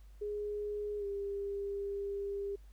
sine tone with pitch glide, 415.3 to 400.2 Hz, G#4 to G4, 0 to +36 cents, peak -35 dBFS, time 0.21-2.56 s, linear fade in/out 10 ms, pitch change -64 cents, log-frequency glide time 0.98-1.05 s, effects added 50 Hz sine -52 dBFS peak until 2.72 s + pink hiss -71 dBFS RMS until 2.72 s

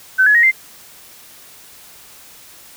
sine tone with pitch steps, 1526 / 1693.2 / 1878.7 / 2085 Hz, G6 / G#6 / A#6 / C7, -47 / +33 / +13 / -7 cents, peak -8 dBFS, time 0.18-0.516 s, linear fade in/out 20 ms, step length 84 ms, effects white hiss -42 dBFS RMS until 2.76 s

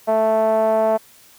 5% pulse tone with low-pass filter, 220 Hz, A3, in tune, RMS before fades -17 dBFS, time 0.07-0.98 s, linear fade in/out 20 ms, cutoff 710 Hz, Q 5.2, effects white hiss -49 dBFS RMS until 1.38 s

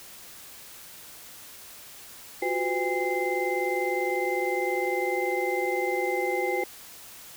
sine tone cluster, 354.6 / 374.5 / 506 / 809 / 2076 Hz, F4 / F#4 / B4 / G#5 / C7, +26 / +21 / +42 / -46 / -14 cents, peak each -31 dBFS, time 2.42-6.64 s, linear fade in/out 5 ms, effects white hiss -46 dBFS RMS until 7.36 s

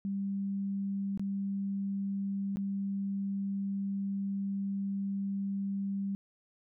sine tone with dropouts, 197.3 Hz, G3, 11 cents sharp, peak -31 dBFS, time 0.05-6.15 s, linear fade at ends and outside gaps 0 ms, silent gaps 1.175-1.195 / 2.559-2.57 s, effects none

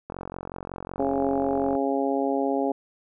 click train, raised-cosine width 1 ms, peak -20 dBFS, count 76, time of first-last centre 0.1-1.752 s, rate 45.4 Hz
harmonic tone, 137.3 Hz, C#3, 16 cents flat, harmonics 2 / 3 / 4 / 5 / 6, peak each -26 / -28 / -29 / -30 / -31 dBFS, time 0.99-2.72 s, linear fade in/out 5 ms
effects none

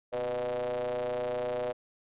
square ring-modulated tone, 60 Hz, B1, 49 cents flat, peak -28 dBFS, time 0.12-1.73 s, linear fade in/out 20 ms, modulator 554 Hz, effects resampled to 8000 Hz

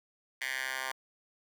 10% pulse tone with high-pass filter sweep, 131.3 Hz, C3, 6 cents sharp, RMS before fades -36 dBFS, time 0.41-0.92 s, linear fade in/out 5 ms, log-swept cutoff 2000 to 1200 Hz, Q 3, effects none

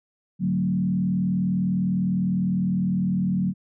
sine tone with frequency modulation, 185 Hz, F#3, in tune, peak -20 dBFS, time 0.39-3.54 s, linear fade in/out 50 ms, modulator 39.9 Hz, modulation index 0.91, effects none

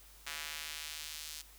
square tone with high-pass filter sweep, 76.7 Hz, D#2, 24 cents flat, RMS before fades -44 dBFS, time 0.26-1.42 s, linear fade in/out 10 ms, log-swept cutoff 1900 to 4500 Hz, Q 0.93, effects added 50 Hz sine -59 dBFS peak until 1.58 s + white hiss -59 dBFS RMS until 1.58 s

